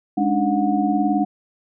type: tone cluster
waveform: sine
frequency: 206.9 / 284.9 / 304 / 728 Hz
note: G#3 / C#4 / D#4 / F#5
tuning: -6 / +48 / -40 / -28 cents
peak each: -22 dBFS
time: 0.17-1.25 s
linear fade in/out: 10 ms
effects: none